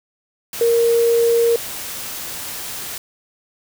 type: tone in noise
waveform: sine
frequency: 466.2 Hz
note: A#4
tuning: in tune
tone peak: -12 dBFS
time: 0.61-1.56 s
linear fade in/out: 2 ms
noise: white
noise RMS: -29 dBFS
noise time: 0.53-2.98 s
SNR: +14 dB
effects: none

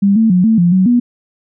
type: tone with pitch steps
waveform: sine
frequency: 199.1 / 223.5 / 180.8 / 222.9 / 173.9 / 186.8 / 242.2 Hz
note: G3 / A3 / F#3 / A3 / F3 / F#3 / B3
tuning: +27 / +27 / -40 / +23 / -7 / +17 / -34 cents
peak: -7 dBFS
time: 0.02-1 s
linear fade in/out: 10 ms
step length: 140 ms
effects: none

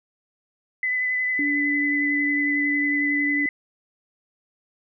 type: tone with vibrato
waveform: sine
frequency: 2009 Hz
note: B6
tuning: 29 cents sharp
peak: -21 dBFS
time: 0.83-3.49 s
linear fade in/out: 2 ms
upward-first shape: sine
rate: 11 Hz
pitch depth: 15 cents each way
type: tone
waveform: sine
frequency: 290 Hz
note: D4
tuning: 22 cents flat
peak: -24 dBFS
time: 1.39-3.46 s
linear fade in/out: 2 ms
effects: none

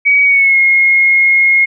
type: tone with pitch glide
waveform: sine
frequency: 2263 to 2153 Hz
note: C#7 to C7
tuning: +35 to +49 cents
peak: -6 dBFS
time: 0.05-1.66 s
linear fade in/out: 20 ms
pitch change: -86 cents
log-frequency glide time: 0.24-0.58 s
effects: none

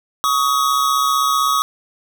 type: tone pair together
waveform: square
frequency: 1124 / 1259.7 Hz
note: C#6 / D#6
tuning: +24 / +21 cents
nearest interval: major second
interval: 197 cents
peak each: -18 dBFS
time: 0.24-1.62 s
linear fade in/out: 0 ms
effects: none

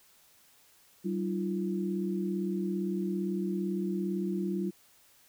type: tone cluster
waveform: sine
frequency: 191.6 / 306.7 / 344.4 Hz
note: G3 / D#4 / F4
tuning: -39 / -25 / -24 cents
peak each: -31 / -39 / -34 dBFS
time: 1.04-4.71 s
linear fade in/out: 20 ms
effects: white hiss -62 dBFS RMS until 5.28 s

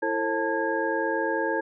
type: tone cluster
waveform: sine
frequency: 332.7 / 446.1 / 535 / 887 / 1639 Hz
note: E4 / A4 / C5 / A5 / G#6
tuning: +16 / +24 / +38 / +14 / -23 cents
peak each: -30 dBFS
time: 0.02-1.61 s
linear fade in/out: 10 ms
effects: none

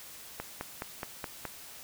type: click train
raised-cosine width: 0.5 ms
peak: -20 dBFS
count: 6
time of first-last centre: 0.4-1.453 s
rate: 4.75 Hz
effects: white hiss -48 dBFS RMS until 1.83 s

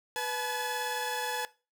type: tone cluster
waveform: sawtooth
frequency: 492.8 / 860 / 1701 Hz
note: B4 / A5 / G#6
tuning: -4 / -40 / +41 cents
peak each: -33 / -31 / -32 dBFS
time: 0.16-1.45 s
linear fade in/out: 0 ms
effects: noise-tail reverb RT60 0.3 s tail -19 dB re dry

